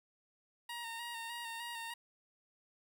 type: tone with vibrato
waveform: 15% pulse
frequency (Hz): 932.3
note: A#5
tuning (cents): 0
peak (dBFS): -35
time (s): 0.69-1.94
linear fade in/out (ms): 5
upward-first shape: square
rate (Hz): 3.3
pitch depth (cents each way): 28
effects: 11-bit